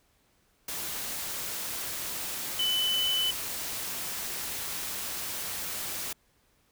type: tone in noise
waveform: sine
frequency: 3007 Hz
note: F#7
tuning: 27 cents sharp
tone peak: -25 dBFS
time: 2.59-3.31 s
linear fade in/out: 5 ms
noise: white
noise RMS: -35 dBFS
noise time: 0.68-6.13 s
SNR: +7 dB
effects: pink hiss -68 dBFS RMS until 6.71 s